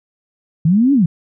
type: linear two-way sweep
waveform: sine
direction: up then down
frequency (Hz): 149.5 to 290.9 to 149.5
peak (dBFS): -9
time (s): 0.65-1.06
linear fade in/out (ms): 5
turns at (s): 0.93
effects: none